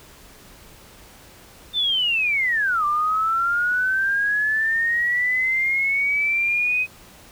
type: linear two-way sweep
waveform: sine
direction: down then up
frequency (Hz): 3600 to 1174.7 to 2524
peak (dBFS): -18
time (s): 1.73-6.87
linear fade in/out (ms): 50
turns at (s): 2.85
effects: pink hiss -47 dBFS RMS until 7.31 s